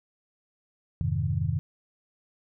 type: chord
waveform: sine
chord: F minor seventh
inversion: none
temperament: equal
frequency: 87.31 / 103.83 / 130.81 / 155.56 Hz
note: F2 / Ab2 / C3 / Eb3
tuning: 0 / 0 / 0 / 0 cents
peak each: -30 dBFS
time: 1.01-1.59 s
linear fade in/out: 0 ms
effects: none